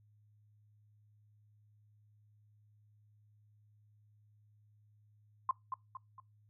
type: tone with echo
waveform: sine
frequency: 1046.5 Hz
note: C6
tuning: in tune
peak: -28 dBFS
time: 5.49-5.51 s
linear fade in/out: 2 ms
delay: 230 ms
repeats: 3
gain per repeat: -7 dB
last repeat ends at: 6.2 s
effects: noise-tail reverb RT60 0.2 s tail -22 dB re dry + added 105 Hz sine -64 dBFS peak until 6.49 s